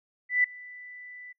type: tone with ADSR envelope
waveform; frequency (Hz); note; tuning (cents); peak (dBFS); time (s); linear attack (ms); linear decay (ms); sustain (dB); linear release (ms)
sine; 1985; B6; +8; -18; 0.29-1.33; 150; 4; -24; 15
effects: noise-tail reverb RT60 0.1 s tail -22 dB re dry